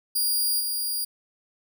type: tone with level steps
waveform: 10% pulse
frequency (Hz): 4815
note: D8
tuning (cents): +42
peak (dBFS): -15 / -19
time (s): 0.15-1.05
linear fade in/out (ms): 10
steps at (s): 0.59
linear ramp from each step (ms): 20
effects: none